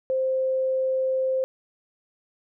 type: tone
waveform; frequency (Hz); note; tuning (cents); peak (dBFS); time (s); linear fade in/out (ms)
sine; 523.3; C5; 0; -21; 0.1-1.44; 0
effects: none